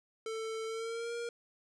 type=tone with pitch glide; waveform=square; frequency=444.8 to 470.7 Hz; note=A4 to A#4; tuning=+19 to +17 cents; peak=-37 dBFS; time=0.26-1.29 s; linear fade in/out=2 ms; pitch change=+98 cents; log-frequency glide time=0.66-1.14 s; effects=resampled to 22050 Hz